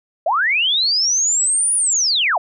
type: linear two-way sweep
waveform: sine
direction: up then down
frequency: 587.3 to 9820 to 587.3 Hz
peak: -14 dBFS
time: 0.26-2.38 s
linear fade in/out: 5 ms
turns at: 1.75 s
effects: none